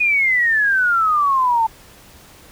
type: exponential sweep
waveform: sine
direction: down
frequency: 2489 to 880 Hz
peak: -13 dBFS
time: 0-1.67 s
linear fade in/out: 10 ms
effects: pink hiss -45 dBFS RMS until 2.51 s